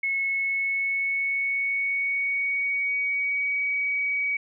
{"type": "tone with pitch glide", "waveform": "sine", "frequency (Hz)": [2189, 2264], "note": ["C#7", "C#7"], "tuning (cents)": [-22, 36], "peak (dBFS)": -23, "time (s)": [0.03, 4.37], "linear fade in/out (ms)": 5, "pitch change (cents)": 58, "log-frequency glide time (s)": [0.14, 3.61], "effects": []}